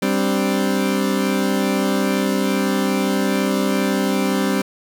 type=chord; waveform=30% pulse; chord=G suspended fourth; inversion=none; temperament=equal; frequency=196 / 261.6 / 293.7 Hz; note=G3 / C4 / D4; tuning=0 / 0 / 0 cents; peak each=-17 / -19 / -22 dBFS; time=0.02-4.62 s; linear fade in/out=5 ms; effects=none